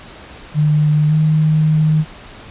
sine tone with pitch glide, 150.9 to 155.23 Hz, D3 to D#3, +47 to -4 cents, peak -10 dBFS, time 0.54-2.05 s, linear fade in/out 50 ms, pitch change +49 cents, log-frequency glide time 1.07-1.14 s, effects pink hiss -37 dBFS RMS until 2.5 s + resampled to 8000 Hz

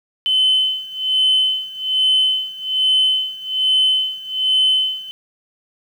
sine tone with tremolo, 3047 Hz, G7, 50 cents flat, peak -10 dBFS, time 0.26-5.11 s, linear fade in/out 0 ms, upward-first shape sine, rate 1.2 Hz, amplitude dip 90%, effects tanh soft clip ceiling -8 dBFS + 8-bit

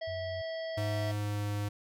harmonic tone, 651 Hz, E5, 22 cents flat, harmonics 1 / 3 / 5 / 7 / 8, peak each -35 / -45 / -49 / -52 / -53 dBFS, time 0.01-1.12 s, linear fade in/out 10 ms
sine tone, 92.3 Hz, F#2, 4 cents flat, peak -40 dBFS, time 0.07-0.42 s, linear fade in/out 10 ms
square tone with pitch glide, 103.83 to 103.05 Hz, G#2 to G#2, 0 to -13 cents, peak -32 dBFS, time 0.77-1.69 s, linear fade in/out 10 ms, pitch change -13 cents, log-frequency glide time 1.17-1.51 s
effects none

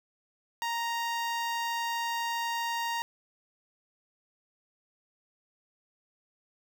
sawtooth tone with notch filter, 932.3 Hz, A#5, in tune, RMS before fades -32 dBFS, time 0.62-3.02 s, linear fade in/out 0 ms, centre 10000 Hz, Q 1.5, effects none

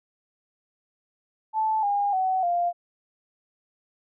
sine tone with pitch steps, 874 / 810.8 / 752.1 / 697.7 Hz, A5 / G#5 / F#5 / F5, -12 / -42 / +28 / -2 cents, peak -21 dBFS, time 1.53-2.73 s, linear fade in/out 50 ms, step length 300 ms, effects none

